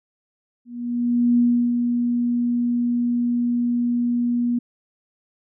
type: tone with ADSR envelope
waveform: sine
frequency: 240.5 Hz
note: B3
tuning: 46 cents flat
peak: -13 dBFS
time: 0.65-4.59 s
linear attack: 730 ms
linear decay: 340 ms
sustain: -5 dB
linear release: 8 ms
effects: none